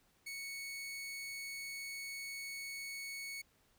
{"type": "tone", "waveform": "sawtooth", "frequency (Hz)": 2217, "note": "C#7", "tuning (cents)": 0, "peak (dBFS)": -39, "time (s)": [0.26, 3.42], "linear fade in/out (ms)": 10, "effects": ["pink hiss -72 dBFS RMS until 3.78 s"]}